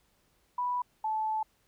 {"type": "tone pair in turn", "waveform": "sine", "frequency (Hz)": [985, 870.5], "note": ["B5", "A5"], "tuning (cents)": [-5, -19], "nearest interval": "major second", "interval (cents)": 214, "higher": "first", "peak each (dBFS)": [-28, -28], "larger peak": "neither", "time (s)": [[0.58, 0.82], [1.04, 1.43]], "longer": "second", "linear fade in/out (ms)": 5, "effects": ["pink hiss -70 dBFS RMS until 1.67 s"]}